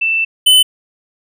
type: tone pair in turn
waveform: sine / square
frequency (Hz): 2663 / 3023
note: E7 / F#7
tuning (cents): +17 / +36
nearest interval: major second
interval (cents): 219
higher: second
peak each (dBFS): -12 / -6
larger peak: second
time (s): 0.01-0.25 / 0.46-0.63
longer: first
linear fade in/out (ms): 10
effects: none